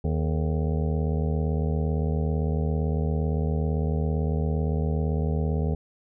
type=harmonic tone with a mistuned harmonic; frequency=77.78 Hz; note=D#2; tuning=in tune; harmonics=1 / 2 / 3 / 4 / 5 / 6 / 7 / 8 / 9 / 10; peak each=-25 / -27 / -33 / -44 / -35 / -37 / -40 / -50 / -44 / -44 dBFS; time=0.04-5.75 s; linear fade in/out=5 ms; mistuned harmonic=5; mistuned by=+130 cents; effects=none